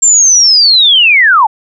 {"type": "linear sweep", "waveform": "sine", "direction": "down", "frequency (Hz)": [7430, 803], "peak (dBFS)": -3, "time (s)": [0.02, 1.47], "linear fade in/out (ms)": 10, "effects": []}